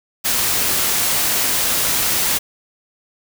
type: noise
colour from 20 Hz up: white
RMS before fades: -18 dBFS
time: 0.24-2.39 s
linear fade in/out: 20 ms
effects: none